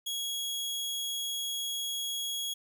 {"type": "tone", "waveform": "sawtooth", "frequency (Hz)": 3322, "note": "G#7", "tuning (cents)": 0, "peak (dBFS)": -29, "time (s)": [0.06, 2.54], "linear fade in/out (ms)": 10, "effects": []}